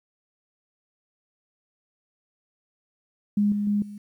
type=tone with level steps; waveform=sine; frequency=205.8 Hz; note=G#3; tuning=16 cents flat; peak=-18 / -23 / -20 / -36 dBFS; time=3.37-3.98 s; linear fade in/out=5 ms; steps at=3.52 / 3.67 / 3.82 s; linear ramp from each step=2 ms; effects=10-bit